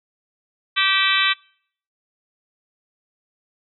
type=harmonic tone with a mistuned harmonic; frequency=387.7 Hz; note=G4; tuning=19 cents flat; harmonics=3 / 4 / 5 / 6 / 7 / 8 / 9 / 10; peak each=-24 / -24 / -24 / -24 / -24 / -24 / -24 / -24 dBFS; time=0.76-1.34 s; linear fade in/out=20 ms; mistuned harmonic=7; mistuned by=-58 cents; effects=noise-tail reverb RT60 0.6 s tail -26 dB re dry